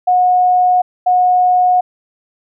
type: tone pair in turn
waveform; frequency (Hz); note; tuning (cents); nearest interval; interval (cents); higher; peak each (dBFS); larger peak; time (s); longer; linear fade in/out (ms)
sine; 727 / 727; F#5 / F#5; -31 / -31; unison; 0; neither; -8; neither; 0.07-0.82 / 1.06-1.81; neither; 10
effects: none